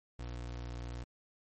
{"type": "tone", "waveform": "30% pulse", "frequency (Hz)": 60.2, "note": "B1", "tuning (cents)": -44, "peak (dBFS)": -37, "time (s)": [0.19, 1.04], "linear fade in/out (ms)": 5, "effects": ["MP3 32 kbps"]}